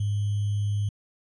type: tone with sample-and-hold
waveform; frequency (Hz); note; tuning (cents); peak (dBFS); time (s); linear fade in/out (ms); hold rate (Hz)
sine; 102.7; G#2; -19; -23; 0-0.89; 5; 3150
effects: resampled to 24000 Hz